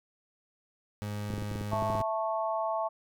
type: tone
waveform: 30% pulse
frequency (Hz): 103.9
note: G#2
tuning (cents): +1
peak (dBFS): -31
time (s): 1.02-2.02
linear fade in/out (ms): 0
type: clicks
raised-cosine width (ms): 3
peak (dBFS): -24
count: 12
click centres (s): 1.305 / 1.338 / 1.381 / 1.423 / 1.515 / 1.557 / 1.612 / 1.733 / 1.824 / 1.901 / 1.952 / 2.005
type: harmonic tone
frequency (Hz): 220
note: A3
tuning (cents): 0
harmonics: 3 / 4 / 5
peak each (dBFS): -31 / -33 / -35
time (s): 1.71-2.89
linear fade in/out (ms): 20
effects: none